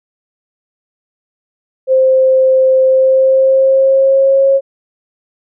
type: tone with pitch glide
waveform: sine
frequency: 523.3 to 544.3 Hz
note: C5 to C#5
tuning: 0 to -32 cents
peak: -6 dBFS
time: 1.87-4.61 s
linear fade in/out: 50 ms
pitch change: +68 cents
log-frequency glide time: 2.86-4.49 s
effects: none